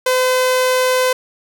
sawtooth tone, 510 Hz, C5, 44 cents flat, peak -9 dBFS, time 0.06-1.13 s, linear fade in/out 5 ms, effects none

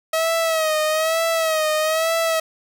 sawtooth tone with vibrato, 638 Hz, D#5, 43 cents sharp, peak -14 dBFS, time 0.13-2.4 s, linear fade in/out 5 ms, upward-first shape sine, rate 1.1 Hz, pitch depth 60 cents each way, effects none

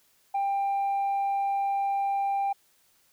sine tone, 793 Hz, G5, 20 cents sharp, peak -22 dBFS, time 0.34-2.53 s, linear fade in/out 10 ms, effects tanh soft clip ceiling -23 dBFS + white hiss -65 dBFS RMS until 3.12 s

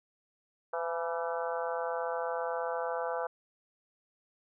harmonic tone with a mistuned harmonic, 168.3 Hz, E3, 36 cents sharp, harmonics 3 / 4 / 5 / 6 / 7 / 8 / 9, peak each -35 / -37 / -39 / -41 / -42 / -43 / -44 dBFS, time 0.73-3.27 s, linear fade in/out 5 ms, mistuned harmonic 6, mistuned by -58 cents, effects none

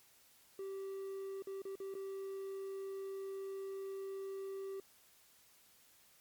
triangle tone with dropouts, 388.7 Hz, G4, 15 cents flat, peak -39 dBFS, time 0.59-4.8 s, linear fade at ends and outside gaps 2 ms, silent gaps 1.423-1.471 / 1.619-1.652 / 1.755-1.801 / 1.941-1.951 s, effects white hiss -66 dBFS RMS until 6.2 s + MP3 96 kbps

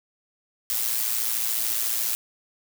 blue noise with amplitude modulation, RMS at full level -23 dBFS, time 0.7-2.15 s, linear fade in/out 0 ms, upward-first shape sine, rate 114 Hz, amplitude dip 60%, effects none

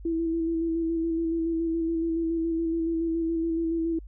sine tone with vibrato, 329.6 Hz, E4, in tune, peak -24 dBFS, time 0.05-3.99 s, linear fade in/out 5 ms, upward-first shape square, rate 7.1 Hz, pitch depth 20 cents each way, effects added 50 Hz sine -40 dBFS peak until 4.07 s

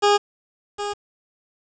20% pulse tone with echo, 410 Hz, G#4, 22 cents flat, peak -9 dBFS, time 0.02-0.18 s, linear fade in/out 20 ms, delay 760 ms, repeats 1, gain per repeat -11 dB, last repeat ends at 0.94 s, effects resampled to 16000 Hz + 7-bit

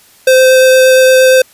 square tone with vibrato, 518 Hz, C5, 17 cents flat, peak -4 dBFS, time 0.27-1.42 s, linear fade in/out 5 ms, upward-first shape sine, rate 8.6 Hz, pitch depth 8 cents each way, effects white hiss -44 dBFS RMS until 1.53 s + resampled to 32000 Hz

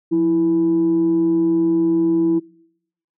sine tone pair together, 176.12 / 329.6 Hz, F3 / E4, +15 / 0 cents, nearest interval major seventh, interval 1085 cents, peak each -24 / -13 dBFS, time 0.11-2.4 s, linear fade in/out 20 ms, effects noise-tail reverb RT60 0.8 s tail -26 dB re dry + tanh soft clip ceiling -10 dBFS

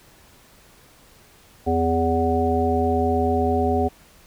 harmonic tone with a mistuned harmonic, 82.3 Hz, E2, 2 cents flat, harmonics 1 / 3 / 5 / 7 / 9, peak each -24 / -24 / -23 / -29 / -23 dBFS, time 1.66-3.89 s, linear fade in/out 20 ms, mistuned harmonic 3, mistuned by +31 cents, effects pink hiss -52 dBFS RMS until 4.26 s

